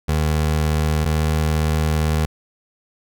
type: tone pair in turn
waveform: 25% pulse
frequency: 77 / 77.71 Hz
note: D#2 / D#2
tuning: -17 / -2 cents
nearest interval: unison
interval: 15 cents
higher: second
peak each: -13 dBFS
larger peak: neither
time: 0.08-1.05 / 1.05-2.26 s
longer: second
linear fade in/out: 10 ms
effects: none